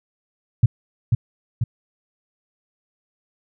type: tone with echo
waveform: sine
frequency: 116.54 Hz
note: A#2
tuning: in tune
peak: -8 dBFS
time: 0.63-0.66 s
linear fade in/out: 5 ms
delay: 490 ms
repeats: 2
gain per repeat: -4 dB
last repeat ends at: 1.64 s
effects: none